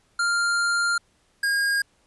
square tone pair in turn, 1396.9 / 1624.2 Hz, F6 / G#6, 0 / -39 cents, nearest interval minor third, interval 261 cents, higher second, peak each -21 dBFS, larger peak neither, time 0.19-0.98 / 1.43-1.82 s, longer first, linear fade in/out 5 ms, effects pink hiss -64 dBFS RMS until 2.06 s + resampled to 24000 Hz

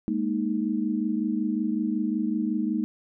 sine chord, Ab suspended second, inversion none, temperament equal, 207.7 / 233.1 / 311.1 Hz, Ab3 / Bb3 / Eb4, 0 / 0 / 0 cents, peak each -28 dBFS, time 0.08-2.84 s, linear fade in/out 0 ms, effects none

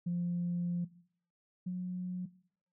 sine tone pair in turn, 174.5 / 181.14 Hz, F3 / F#3, -1 / -36 cents, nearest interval minor second, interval 65 cents, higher second, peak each -30 / -33 dBFS, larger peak first, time 0.06-0.85 / 1.66-2.26 s, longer first, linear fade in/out 10 ms, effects noise-tail reverb RT60 0.6 s tail -19 dB re dry + tanh soft clip ceiling -27 dBFS

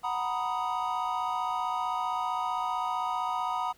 triangle chord, B major seventh, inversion second, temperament equal, 740 / 932.3 / 987.8 / 1244.5 Hz, F#5 / A#5 / B5 / D#6, 0 / 0 / 0 / 0 cents, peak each -32 dBFS, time 0.03-3.73 s, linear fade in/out 20 ms, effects pink hiss -61 dBFS RMS until 3.77 s

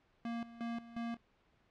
square tone with tremolo, 233.1 Hz, A#3, in tune, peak -38 dBFS, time 0.25-1.17 s, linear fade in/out 2 ms, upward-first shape square, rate 2.8 Hz, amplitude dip 80%, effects pink hiss -72 dBFS RMS until 1.7 s + low-pass 3000 Hz 12 dB/octave

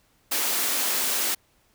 white high-pass noise, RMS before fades -25 dBFS, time 0.31-1.35 s, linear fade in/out 10 ms, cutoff 220 Hz, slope 48 dB/octave, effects pink hiss -64 dBFS RMS until 1.74 s

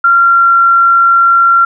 sine tone with pitch glide, 1379 to 1371.1 Hz, F6 to F6, -22 to -32 cents, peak -4 dBFS, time 0.04-1.65 s, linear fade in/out 5 ms, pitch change -10 cents, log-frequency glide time 0.17-0.56 s, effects none

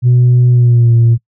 sine tone with pitch glide, 123.47 to 116.54 Hz, B2 to A#2, 0 to 0 cents, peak -3 dBFS, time 0.02-1.18 s, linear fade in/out 50 ms, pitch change -100 cents, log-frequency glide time 0.49-0.94 s, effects noise-tail reverb RT60 0.1 s tail -25 dB re dry + tanh soft clip ceiling -3 dBFS

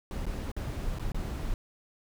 brown noise with dropouts, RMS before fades -33 dBFS, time 0.11-1.54 s, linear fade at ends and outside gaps 1 ms, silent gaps 0.257-0.265 / 0.517-0.565 / 0.987-0.995 / 1.119-1.145 s, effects none

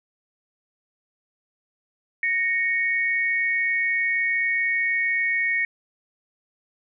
sine tone pair together, 1864.7 / 2218 Hz, A#6 / C#7, 0 / 0 cents, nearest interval minor third, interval 300 cents, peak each -23 dBFS, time 2.23-5.65 s, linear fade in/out 2 ms, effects none

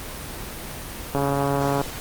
click train, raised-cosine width 1 ms, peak -9 dBFS, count 94, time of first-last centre 1.15-1.814 s, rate 140 Hz, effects pink hiss -34 dBFS RMS until 2 s + Opus 24 kbps

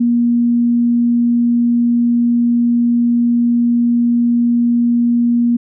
sine tone, 237.9 Hz, A#3, 35 cents sharp, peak -10 dBFS, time 0-5.57 s, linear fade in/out 10 ms, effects none

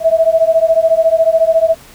sine beating tone pair, 645 / 659 Hz, E5 / E5, -38 / -1 cents, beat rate 14 Hz, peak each -11 dBFS, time 0-1.76 s, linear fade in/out 50 ms, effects pink hiss -40 dBFS RMS until 1.94 s

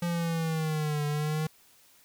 square linear two-way sweep, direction down then up, 173.6 to 146.83 to 157.2 Hz, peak -28 dBFS, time 0.02-1.47 s, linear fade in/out 5 ms, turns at 1.06 s, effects white hiss -60 dBFS RMS until 2.04 s

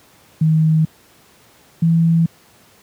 sine tone pair in turn, 158 / 165.56 Hz, D#3 / E3, +27 / +8 cents, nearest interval minor second, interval 81 cents, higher second, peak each -10 dBFS, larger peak neither, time 0.41-0.85 / 1.82-2.26 s, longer neither, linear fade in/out 5 ms, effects pink hiss -50 dBFS RMS until 2.82 s + high-pass 100 Hz 12 dB/octave

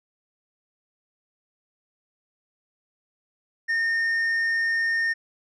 triangle tone with tanh clipping, 1828 Hz, A#6, 34 cents flat, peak -22 dBFS, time 3.68-5.14 s, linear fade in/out 20 ms, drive 8 dB, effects none

